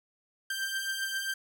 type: beating tone pair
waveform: sawtooth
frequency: 1568 / 1575.5 Hz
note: G6 / G6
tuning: 0 / +8 cents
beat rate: 7.5 Hz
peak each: -34 / -29 dBFS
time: 0.5-1.34 s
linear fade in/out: 5 ms
effects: none